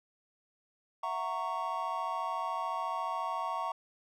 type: chord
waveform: triangle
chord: F# dominant seventh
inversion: third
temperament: just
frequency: 666 / 740 / 925 / 1110 Hz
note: E5 / F#5 / A#5 / C#6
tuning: +18 / 0 / -14 / +2 cents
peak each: -39 / -38 / -35 / -34 dBFS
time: 1.03-3.72 s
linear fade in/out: 5 ms
effects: none